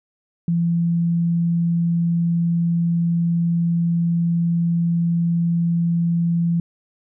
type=tone; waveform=sine; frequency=169.5 Hz; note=E3; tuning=49 cents sharp; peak=-16 dBFS; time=0.48-6.6 s; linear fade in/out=2 ms; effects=none